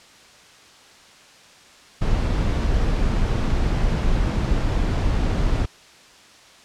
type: noise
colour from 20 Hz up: brown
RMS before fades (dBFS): -20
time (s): 2.01-5.66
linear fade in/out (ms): 10
effects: white hiss -48 dBFS RMS until 6.64 s + low-pass 6000 Hz 12 dB/octave